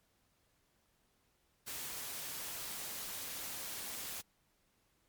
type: noise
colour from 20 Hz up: white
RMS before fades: -43 dBFS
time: 1.66-4.22 s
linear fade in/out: 20 ms
effects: pink hiss -75 dBFS RMS until 5.08 s + MP3 96 kbps